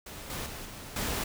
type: noise with level steps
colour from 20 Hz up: pink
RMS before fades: -43 / -36 / -41 / -44 / -32 dBFS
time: 0.06-1.24 s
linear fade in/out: 5 ms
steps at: 0.3 / 0.46 / 0.65 / 0.96 s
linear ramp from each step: 2 ms
effects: none